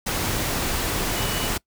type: tone in noise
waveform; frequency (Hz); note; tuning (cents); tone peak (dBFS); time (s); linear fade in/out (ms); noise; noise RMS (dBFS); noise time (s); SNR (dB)
sine; 2945; F#7; -9; -33; 1.16-1.48; 10; pink; -25; 0.06-1.58; -11
effects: noise-tail reverb RT60 0.1 s tail -23 dB re dry